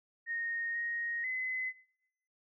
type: tone with pitch steps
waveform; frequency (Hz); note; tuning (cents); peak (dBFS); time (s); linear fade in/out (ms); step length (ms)
sine; 1855 / 1871 / 2031; A#6 / A#6 / B6; -9 / +6 / +48; -33; 0.26-1.73; 50; 490
effects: noise-tail reverb RT60 0.8 s tail -21 dB re dry